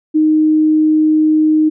sine tone, 310 Hz, D#4, 6 cents flat, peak -8 dBFS, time 0.14-1.7 s, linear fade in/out 20 ms, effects none

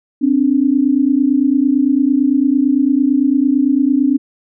sine tone pair together, 261.1 / 290 Hz, C4 / D4, -3 / -22 cents, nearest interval major second, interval 181 cents, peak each -13 dBFS, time 0.21-4.18 s, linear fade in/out 20 ms, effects none

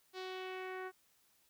sawtooth tone with low-pass filter sweep, 373 Hz, F#4, 14 cents sharp, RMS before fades -44 dBFS, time 0.13-0.92 s, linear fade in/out 50 ms, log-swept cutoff 4500 to 1600 Hz, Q 2.1, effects white hiss -72 dBFS RMS until 1.49 s

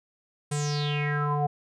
square tone with low-pass filter sweep, 146.83 Hz, D3, in tune, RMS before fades -27 dBFS, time 0.51-1.47 s, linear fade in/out 10 ms, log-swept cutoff 9000 to 690 Hz, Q 7.2, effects none

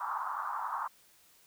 pink band-pass noise, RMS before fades -36 dBFS, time 0-0.88 s, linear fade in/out 10 ms, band 880 to 1300 Hz, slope 48 dB/octave, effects white hiss -63 dBFS RMS until 1.46 s

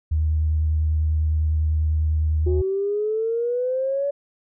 sine tone with vibrato, 77.78 Hz, D#2, in tune, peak -17 dBFS, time 0.11-2.62 s, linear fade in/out 10 ms, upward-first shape sine, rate 10 Hz, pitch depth 15 cents each way
sine exponential sweep, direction up, 360.6 to 572 Hz, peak -20 dBFS, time 2.46-4.11 s, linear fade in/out 10 ms
effects tanh soft clip ceiling -11 dBFS

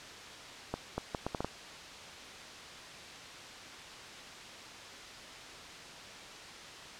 accelerating click train, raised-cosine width 1 ms, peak -19 dBFS, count 7, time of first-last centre 0.74-1.446 s, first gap 240 ms, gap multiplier 0.7, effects white hiss -47 dBFS RMS until 6.99 s + low-pass 5000 Hz 12 dB/octave

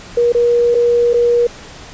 sine tone with dropouts, 477.3 Hz, A#4, 41 cents sharp, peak -9 dBFS, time 0.17-1.47 s, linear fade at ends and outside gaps 5 ms, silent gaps 0.323-0.347 / 0.746-0.75 / 1.133-1.14 s, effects pink hiss -35 dBFS RMS until 1.93 s + resampled to 16000 Hz

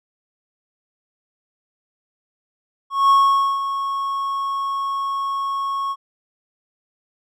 triangle tone with ADSR envelope, 1100 Hz, C#6, 14 cents flat, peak -8 dBFS, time 2.9-5.96 s, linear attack 200 ms, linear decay 490 ms, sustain -11 dB, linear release 48 ms, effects none

